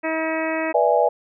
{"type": "harmonic tone", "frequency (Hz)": 320, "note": "D#4", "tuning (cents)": 49, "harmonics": [1, 2, 3, 4, 5, 6, 7, 8], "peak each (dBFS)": [-26, -25, -31, -34, -34, -30, -34, -33], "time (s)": [0.03, 0.73], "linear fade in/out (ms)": 20}
{"type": "chord", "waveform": "sine", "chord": "E dominant seventh", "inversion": "second", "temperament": "equal with one note detuned", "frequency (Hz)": [487.9, 587.3, 659.3, 830.6], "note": ["B4", "D5", "E5", "G#5"], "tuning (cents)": [-21, 0, 0, 0], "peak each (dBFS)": -20, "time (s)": [0.74, 1.09], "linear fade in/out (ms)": 10}
{"effects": []}